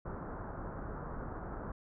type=low-pass noise; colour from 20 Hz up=pink; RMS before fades=-42 dBFS; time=0.05-1.72 s; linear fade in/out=5 ms; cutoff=1500 Hz; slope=48 dB/octave; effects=none